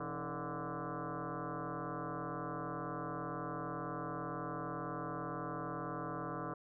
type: tone with frequency modulation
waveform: sine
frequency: 426 Hz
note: G#4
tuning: 44 cents sharp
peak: -38 dBFS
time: 0-6.54 s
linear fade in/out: 5 ms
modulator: 149 Hz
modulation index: 6.2
effects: none